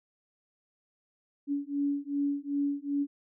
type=beating tone pair; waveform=sine; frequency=282.9 / 285.5 Hz; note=C#4 / D4; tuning=+35 / -49 cents; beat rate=2.6 Hz; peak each=-31 / -31 dBFS; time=1.47-3.07 s; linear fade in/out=50 ms; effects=none

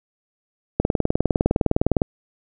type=click train; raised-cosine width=2 ms; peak=-3 dBFS; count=25; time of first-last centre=0.8-2.018 s; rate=19.7 Hz; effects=none

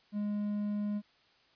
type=tone; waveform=triangle; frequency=207.1 Hz; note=G#3; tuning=5 cents flat; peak=-29 dBFS; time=0.12-1.02 s; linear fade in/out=50 ms; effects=white hiss -66 dBFS RMS until 1.55 s + resampled to 11025 Hz

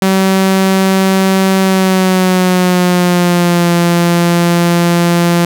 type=tone with pitch glide; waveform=sawtooth; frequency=191 to 172.14 Hz; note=G3 to F3; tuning=-45 to -25 cents; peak=-4 dBFS; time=0.02-5.45 s; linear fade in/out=2 ms; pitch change=-180 cents; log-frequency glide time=1.6-3.71 s; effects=none

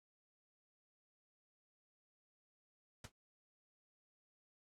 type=noise with exponential decay; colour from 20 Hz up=pink; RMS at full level=-44 dBFS; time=3.04-3.12 s; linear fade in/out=5 ms; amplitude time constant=16 ms; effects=low-pass 9000 Hz 12 dB/octave + AAC 64 kbps

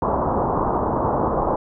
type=low-pass noise; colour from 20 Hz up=white; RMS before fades=-21 dBFS; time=0.02-1.56 s; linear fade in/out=2 ms; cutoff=1100 Hz; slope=48 dB/octave; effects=none

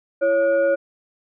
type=tone with frequency modulation; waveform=sine; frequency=554.4 Hz; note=C#5; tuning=in tune; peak=-15 dBFS; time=0.21-0.76 s; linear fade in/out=20 ms; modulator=891 Hz; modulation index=0.51; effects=none

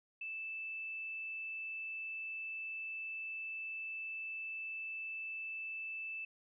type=tone; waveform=sine; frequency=2637 Hz; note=E7; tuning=in tune; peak=-40 dBFS; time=0.21-6.25 s; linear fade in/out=5 ms; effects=none

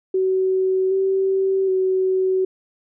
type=tone with pitch steps; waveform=sine; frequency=376.8 / 384.4 / 375.9 Hz; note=F#4 / G4 / F#4; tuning=+32 / -34 / +27 cents; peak=-16 dBFS; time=0.14-2.45 s; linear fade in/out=5 ms; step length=770 ms; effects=none

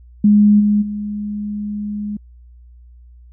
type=tone with level steps; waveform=sine; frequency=207.7 Hz; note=G#3; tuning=in tune; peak=-7 / -11 / -21 dBFS; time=0.24-2.17 s; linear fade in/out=5 ms; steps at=0.59 / 0.81 s; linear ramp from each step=20 ms; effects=added 60 Hz sine -40 dBFS peak until 3.32 s

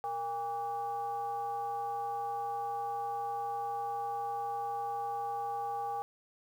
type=tone with frequency modulation; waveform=sine; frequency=808 Hz; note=G#5; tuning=48 cents flat; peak=-33 dBFS; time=0.04-6.02 s; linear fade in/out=0 ms; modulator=344 Hz; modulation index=0.61; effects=10-bit

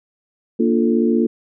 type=chord; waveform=sine; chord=Bb major seventh; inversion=none; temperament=equal; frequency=233.1 / 293.7 / 349.2 / 440 Hz; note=Bb3 / D4 / F4 / A4; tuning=0 / 0 / 0 / 0 cents; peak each=-16 / -22 / -19 / -22 dBFS; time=0.59-1.27 s; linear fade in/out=10 ms; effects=none

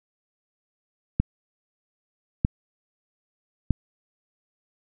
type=clicks; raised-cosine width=5 ms; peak=-7 dBFS; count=3; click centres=1.2 / 2.449 / 3.707 s; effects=none

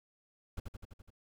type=noise with echo; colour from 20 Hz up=brown; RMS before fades=-38 dBFS; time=0.57-0.6 s; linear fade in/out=5 ms; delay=84 ms; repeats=6; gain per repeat=-3 dB; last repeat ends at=1.104 s; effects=none

